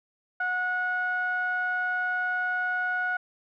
sawtooth tone with low-pass filter, 730 Hz, F#5, 24 cents flat, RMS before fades -28 dBFS, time 0.4-3.17 s, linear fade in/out 5 ms, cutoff 1500 Hz, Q 5.7, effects none

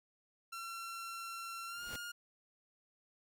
sawtooth tone with pitch glide, 1358 to 1418.9 Hz, F6 to F6, -49 to +27 cents, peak -39 dBFS, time 0.52-2.12 s, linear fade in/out 10 ms, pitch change +76 cents, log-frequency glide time 1.67-1.84 s
pink noise with exponential growth, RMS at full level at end -44 dBFS, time 1.68-1.96 s, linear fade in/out 2 ms, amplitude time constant 59 ms
effects none

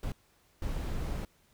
brown noise bursts at uneven times, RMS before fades -34 dBFS, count 2, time 0.03-0.12 / 0.62-1.25 s, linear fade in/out 2 ms, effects pink hiss -67 dBFS RMS until 1.53 s

